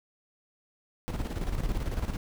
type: noise with tremolo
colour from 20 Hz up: brown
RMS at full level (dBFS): -29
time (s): 1.08-2.17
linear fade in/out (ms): 0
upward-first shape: square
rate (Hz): 18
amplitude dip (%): 55
effects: none